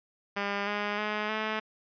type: tone with pitch steps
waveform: 5% pulse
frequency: 201.3 / 206.4 / 211.6 / 216.9 Hz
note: G3 / G#3 / G#3 / A3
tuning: +46 / -10 / +33 / -25 cents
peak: -18 dBFS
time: 0.36-1.6 s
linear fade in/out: 10 ms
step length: 310 ms
effects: resampled to 11025 Hz